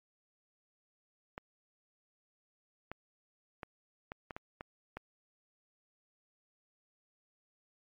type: clicks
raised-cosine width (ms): 0.5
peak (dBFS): -26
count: 8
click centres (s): 1.379 / 2.916 / 3.632 / 4.119 / 4.308 / 4.365 / 4.609 / 4.97
effects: MP3 64 kbps